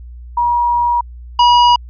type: tone pair in turn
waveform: sine / square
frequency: 957 / 965.9 Hz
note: A#5 / B5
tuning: +45 / -39 cents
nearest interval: unison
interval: 16 cents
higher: second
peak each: -11 / -7 dBFS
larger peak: second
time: 0.37-1.01 / 1.39-1.76 s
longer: first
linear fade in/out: 5 ms
effects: added 60 Hz sine -30 dBFS peak until 1.89 s + resampled to 11025 Hz